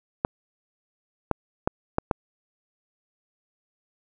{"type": "clicks", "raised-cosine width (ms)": 1, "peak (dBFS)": -7, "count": 5, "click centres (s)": [0.249, 1.313, 1.675, 1.984, 2.112], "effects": []}